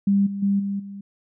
sine tone with level steps, 199 Hz, G3, 26 cents sharp, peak -15 / -26 / -17 / -23 / -33 dBFS, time 0.07-1.01 s, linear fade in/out 5 ms, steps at 0.26 / 0.42 / 0.59 / 0.79 s, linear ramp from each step 10 ms, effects none

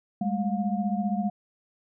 sine tone cluster, 199.2 / 214.4 / 711 Hz, G3 / A3 / F5, +28 / -45 / +31 cents, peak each -27 / -29 / -32 dBFS, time 0.21-1.3 s, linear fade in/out 5 ms, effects none

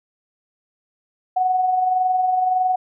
sine tone with amplitude modulation, 740 Hz, F#5, in tune, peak -14 dBFS, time 1.36-2.76 s, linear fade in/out 10 ms, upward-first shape sine, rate 21.7 Hz, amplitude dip 40%, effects none

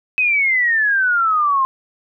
sine exponential sweep, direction down, 2557 to 1046.5 Hz, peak -13 dBFS, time 0.18-1.65 s, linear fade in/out 0 ms, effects none

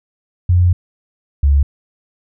sine tone pair in turn, 89 / 70.44 Hz, F2 / C#2, +33 / +28 cents, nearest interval major third, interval 405 cents, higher first, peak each -8 dBFS, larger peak neither, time 0.49-0.73 / 1.43-1.63 s, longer first, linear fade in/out 5 ms, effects none

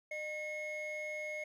triangle tone pair together, 609 / 2170 Hz, D#5 / C#7, -37 / -37 cents, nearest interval octave + minor seventh, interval 2200 cents, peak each -39 / -38 dBFS, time 0.11-1.44 s, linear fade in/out 5 ms, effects tanh soft clip ceiling -31 dBFS

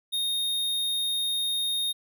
square tone, 3700 Hz, A#7, 14 cents flat, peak -26 dBFS, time 0.12-1.93 s, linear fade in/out 20 ms, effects none

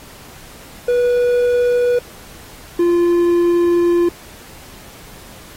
triangle tone pair in turn, 487.5 / 346.3 Hz, B4 / F4, -23 / -15 cents, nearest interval tritone, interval 592 cents, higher first, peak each -10 / -9 dBFS, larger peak second, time 0.88-1.99 / 2.79-4.09 s, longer second, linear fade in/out 5 ms, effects pink hiss -40 dBFS RMS until 5.56 s + AAC 48 kbps

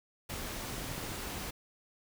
pink noise, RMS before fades -40 dBFS, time 0.29-1.51 s, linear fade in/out 10 ms
clicks, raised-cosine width 3 ms, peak -30 dBFS, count 8, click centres 0.339 / 0.743 / 0.781 / 0.843 / 0.914 / 0.98 / 1.039 / 1.118 s
effects none

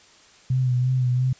sine tone with vibrato, 126.8 Hz, B2, 46 cents sharp, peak -18 dBFS, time 0.5-1.33 s, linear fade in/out 5 ms, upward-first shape sine, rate 2.9 Hz, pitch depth 38 cents each way, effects white hiss -52 dBFS RMS until 1.39 s + resampled to 16000 Hz

